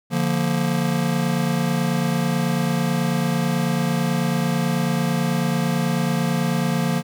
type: chord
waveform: square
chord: Bb major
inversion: first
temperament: just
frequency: 145.68 / 174.81 / 233.1 Hz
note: D3 / F3 / Bb3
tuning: -14 / +2 / 0 cents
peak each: -25 / -23 / -25 dBFS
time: 0.1-7.03 s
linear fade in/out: 50 ms
effects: none